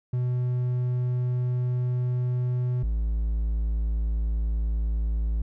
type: tone pair in turn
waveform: triangle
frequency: 124.3 / 55.05 Hz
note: B2 / A1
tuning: +12 / +2 cents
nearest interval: octave + major second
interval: 1410 cents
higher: first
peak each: -21 dBFS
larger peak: neither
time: 0.13-2.83 / 2.83-5.42 s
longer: first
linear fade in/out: 5 ms
effects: none